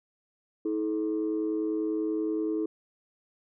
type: tone pair together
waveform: sine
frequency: 320.2 / 430.5 Hz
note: D#4 / A4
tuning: +50 / -38 cents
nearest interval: perfect fourth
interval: 512 cents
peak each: -27 / -30 dBFS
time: 0.65-2.66 s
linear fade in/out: 5 ms
effects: tanh soft clip ceiling -21 dBFS